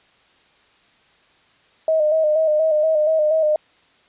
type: tone with vibrato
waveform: sine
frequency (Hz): 622.3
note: D#5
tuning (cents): 0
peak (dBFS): -14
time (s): 1.88-3.56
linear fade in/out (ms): 2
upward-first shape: square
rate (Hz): 4.2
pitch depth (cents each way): 41
effects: white hiss -56 dBFS RMS until 4.08 s + resampled to 8000 Hz